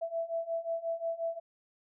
sine beating tone pair, 661 / 666.6 Hz, E5 / E5, +5 / +19 cents, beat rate 5.6 Hz, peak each -36 / -34 dBFS, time 0.01-1.4 s, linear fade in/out 20 ms, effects none

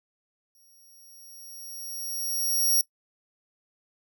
5% pulse tone with exponential growth, 5630 Hz, F8, 13 cents sharp, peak -13 dBFS, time 0.55-2.81 s, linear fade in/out 1 ms, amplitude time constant 490 ms, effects noise-tail reverb RT60 0.1 s tail -21 dB re dry

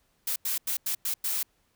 blue noise bursts at uneven times, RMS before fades -29 dBFS, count 6, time 0.27-0.36 / 0.45-0.58 / 0.67-0.77 / 0.86-0.95 / 1.05-1.14 / 1.24-1.43 s, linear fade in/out 5 ms, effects pink hiss -70 dBFS RMS until 1.75 s

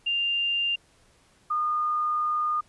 sine tone pair in turn, 2794 / 1221.1 Hz, F7 / D#6, 0 / -33 cents, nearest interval octave + major second, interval 1433 cents, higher first, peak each -23 dBFS, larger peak neither, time 0.06-0.76 / 1.5-2.61 s, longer second, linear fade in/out 10 ms, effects pink hiss -61 dBFS RMS until 2.68 s + resampled to 24000 Hz

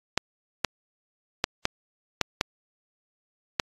clicks, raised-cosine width 0.2 ms, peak -4 dBFS, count 7, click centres 0.176 / 0.647 / 1.441 / 1.654 / 2.213 / 2.411 / 3.598 s, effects AAC 32 kbps

